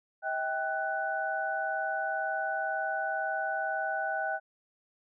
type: tone cluster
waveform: sine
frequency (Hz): 640 / 782 / 1489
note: D#5 / G5 / F#6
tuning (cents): +49 / -4 / +11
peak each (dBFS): -35 / -33 / -33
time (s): 0.22-4.4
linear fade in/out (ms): 50
effects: none